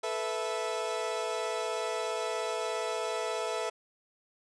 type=chord; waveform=30% pulse; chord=A suspended second; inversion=none; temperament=equal with one note detuned; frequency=437 / 493.9 / 659.3 Hz; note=A4 / B4 / E5; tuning=-12 / 0 / 0 cents; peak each=-33 / -34 / -32 dBFS; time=0.03-3.7 s; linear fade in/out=10 ms; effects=resampled to 22050 Hz